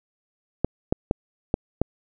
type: clicks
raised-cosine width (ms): 2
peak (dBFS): -6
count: 5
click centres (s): 0.646 / 0.925 / 1.111 / 1.541 / 1.816
effects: none